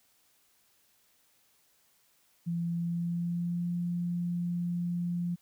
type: tone with pitch glide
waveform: sine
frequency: 170 to 174.07 Hz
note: F3 to F3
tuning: -46 to -5 cents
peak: -29 dBFS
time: 2.46-5.36 s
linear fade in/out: 20 ms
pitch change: +41 cents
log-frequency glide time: 2.73-3.7 s
effects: white hiss -68 dBFS RMS until 5.41 s